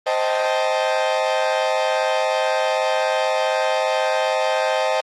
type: chord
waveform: 40% pulse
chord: A half-diminished seventh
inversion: first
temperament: equal with one note detuned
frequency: 523.3 / 625.9 / 784 / 880 Hz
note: C5 / Eb5 / G5 / A5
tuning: 0 / +10 / 0 / 0 cents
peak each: -22 / -21 / -25 / -24 dBFS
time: 0.06-5.01 s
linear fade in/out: 10 ms
effects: low-pass 5000 Hz 12 dB/octave + Opus 24 kbps